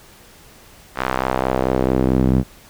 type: tone with band-pass filter sweep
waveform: sawtooth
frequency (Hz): 64.6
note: C2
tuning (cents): -21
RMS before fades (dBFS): -18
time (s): 0.95-2.44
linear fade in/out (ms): 50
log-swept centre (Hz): 1400 to 190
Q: 1.2
effects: pink hiss -46 dBFS RMS until 2.69 s